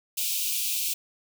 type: high-pass noise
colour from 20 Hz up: white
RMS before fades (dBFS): -28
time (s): 0.17-0.94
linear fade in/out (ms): 10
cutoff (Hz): 2400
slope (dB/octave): 96
effects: none